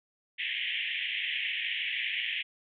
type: band-pass noise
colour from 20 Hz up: white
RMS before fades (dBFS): -33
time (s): 0.38-2.43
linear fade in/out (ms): 20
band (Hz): 1800 to 3300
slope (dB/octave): 96
effects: none